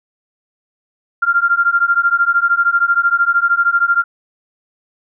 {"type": "beating tone pair", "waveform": "sine", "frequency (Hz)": [1385, 1398], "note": ["F6", "F6"], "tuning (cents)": [-15, 1], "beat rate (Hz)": 13, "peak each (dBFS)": -14, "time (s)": [1.22, 4.04], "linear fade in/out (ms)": 10, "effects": []}